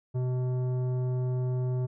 triangle tone with tanh clipping, 126.5 Hz, B2, 42 cents sharp, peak -28 dBFS, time 0.14-1.87 s, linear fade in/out 20 ms, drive 16 dB, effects none

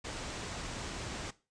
pink low-pass noise, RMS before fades -41 dBFS, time 0.04-1.31 s, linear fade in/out 10 ms, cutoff 8600 Hz, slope 48 dB/octave, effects noise-tail reverb RT60 0.3 s tail -17 dB re dry + resampled to 22050 Hz

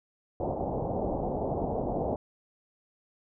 white low-pass noise, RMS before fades -31 dBFS, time 0.4-2.16 s, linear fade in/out 2 ms, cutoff 800 Hz, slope 48 dB/octave, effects none

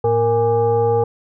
sine tone with frequency modulation, 466.2 Hz, A#4, in tune, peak -13 dBFS, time 0.04-1.04 s, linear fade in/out 5 ms, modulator 357 Hz, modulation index 0.87, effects none

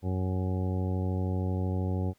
harmonic tone, 92.9 Hz, F#2, 7 cents sharp, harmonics 1 / 2 / 3 / 4 / 5 / 6 / 8 / 9, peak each -28 / -34 / -38 / -40 / -42 / -44 / -46 / -47 dBFS, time 0.02-2.14 s, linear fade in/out 50 ms, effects pink hiss -68 dBFS RMS until 2.18 s

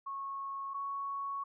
sine tone pair in turn, 1098 / 1110.8 Hz, C#6 / C#6, -17 / +3 cents, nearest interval unison, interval 20 cents, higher second, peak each -37 / -35 dBFS, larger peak second, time 0.06-0.74 / 0.74-1.44 s, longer second, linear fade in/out 10 ms, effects none

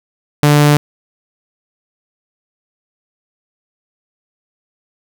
sawtooth tone, 147.2 Hz, D3, 4 cents sharp, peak -3 dBFS, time 0.43-0.77 s, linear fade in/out 0 ms, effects none

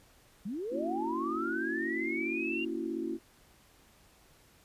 sine linear sweep, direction up, 176.3 to 2808 Hz, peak -34 dBFS, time 0.45-2.65 s, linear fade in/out 10 ms
sine chord, F# dominant seventh, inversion first, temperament just, 231.2 / 277.5 / 333 / 370 Hz, A#3 / C#4 / E4 / F#4, -14 / +2 / +18 / 0 cents, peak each -40 / -39 / -35 / -40 dBFS, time 0.7-3.19 s, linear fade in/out 50 ms
effects pink hiss -62 dBFS RMS until 4.64 s + resampled to 32000 Hz

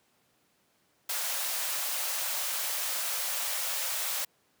white high-pass noise, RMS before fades -32 dBFS, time 1.09-4.25 s, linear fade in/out 5 ms, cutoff 500 Hz, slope 96 dB/octave, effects pink hiss -69 dBFS RMS until 4.6 s + high-pass 150 Hz 12 dB/octave

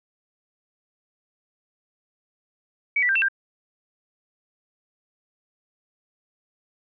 sine tone with pitch steps, 2269 / 1965 / 1578 / 2686 / 1588 Hz, C#7 / B6 / G6 / E7 / G6, +40 / -9 / +11 / +32 / +22 cents, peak -18 dBFS, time 2.96-3.285 s, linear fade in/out 5 ms, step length 65 ms, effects none

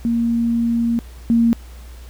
sine tone pair in turn, 233.1 / 231.9 Hz, A#3 / A#3, 0 / -9 cents, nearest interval unison, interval 9 cents, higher first, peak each -15 / -11 dBFS, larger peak second, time 0.05-0.99 / 1.3-1.53 s, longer first, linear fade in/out 0 ms, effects added 60 Hz sine -35 dBFS peak until 2.09 s + pink hiss -47 dBFS RMS until 2.09 s

